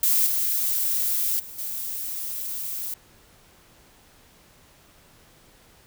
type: noise with level steps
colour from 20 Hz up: violet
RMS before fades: -20 / -24 / -40 / -31 dBFS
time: 0.03-2.94 s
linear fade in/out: 2 ms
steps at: 0.26 / 1.39 / 1.58 s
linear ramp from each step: 10 ms
effects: pink hiss -55 dBFS RMS until 5.86 s